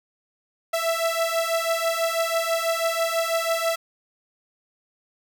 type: beating tone pair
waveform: sawtooth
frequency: 659.3 / 665.4 Hz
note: E5 / E5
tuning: 0 / +16 cents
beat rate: 6.1 Hz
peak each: -21 dBFS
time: 0.73-3.76 s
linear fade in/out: 10 ms
effects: none